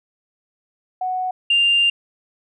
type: tone pair in turn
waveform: sine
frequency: 740 / 2794 Hz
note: F#5 / F7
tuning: 0 / 0 cents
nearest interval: octave + major seventh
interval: 2300 cents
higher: second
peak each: -20 / -12 dBFS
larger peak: second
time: 1.01-1.31 / 1.5-1.9 s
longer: second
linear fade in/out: 5 ms
effects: tanh soft clip ceiling -8 dBFS